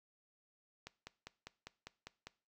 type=click train; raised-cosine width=0.2 ms; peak=-29 dBFS; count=8; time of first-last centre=0.87-2.27 s; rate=5 Hz; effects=noise-tail reverb RT60 0.4 s tail -20 dB re dry